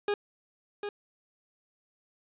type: tone with echo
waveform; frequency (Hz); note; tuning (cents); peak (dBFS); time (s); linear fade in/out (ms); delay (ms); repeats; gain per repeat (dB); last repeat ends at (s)
40% pulse; 410.4; G#4; -21; -25; 0.08-0.14; 2; 750; 1; -7; 0.89
effects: resampled to 8000 Hz + 10-bit